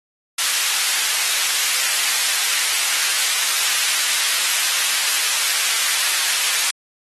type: high-pass noise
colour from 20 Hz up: pink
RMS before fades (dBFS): -20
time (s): 0.38-6.71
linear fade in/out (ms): 5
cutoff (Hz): 2000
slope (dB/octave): 12
effects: AAC 32 kbps